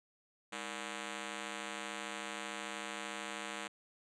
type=ring-modulated tone; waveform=5% pulse; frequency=261.6 Hz; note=C4; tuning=in tune; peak=-26 dBFS; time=0.52-3.68 s; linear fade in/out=10 ms; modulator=56.6 Hz; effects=resampled to 24000 Hz